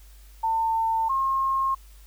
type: tone pair in turn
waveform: sine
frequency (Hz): 899 / 1072.8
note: A5 / C6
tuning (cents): +37 / +43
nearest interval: minor third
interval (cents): 306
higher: second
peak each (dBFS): -21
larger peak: neither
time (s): 0.43-1.09 / 1.09-1.75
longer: neither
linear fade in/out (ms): 10
effects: added 50 Hz sine -46 dBFS peak until 2.06 s + white hiss -57 dBFS RMS until 2.06 s